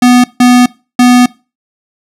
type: tone bursts at uneven times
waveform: square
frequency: 246.9 Hz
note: B3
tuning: in tune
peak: -3 dBFS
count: 3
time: 0.02-0.24 / 0.4-0.66 / 0.99-1.26 s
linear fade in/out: 5 ms
effects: noise-tail reverb RT60 0.3 s tail -21 dB re dry + low-pass 11000 Hz 12 dB/octave